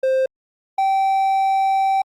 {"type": "tone pair in turn", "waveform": "triangle", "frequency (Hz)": [525, 775.2], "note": ["C5", "G5"], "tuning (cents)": [6, -20], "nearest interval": "perfect fifth", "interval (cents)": 674, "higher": "second", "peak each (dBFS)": -13, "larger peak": "neither", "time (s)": [[0.03, 0.26], [0.78, 2.02]], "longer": "second", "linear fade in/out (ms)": 5, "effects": ["Opus 48 kbps"]}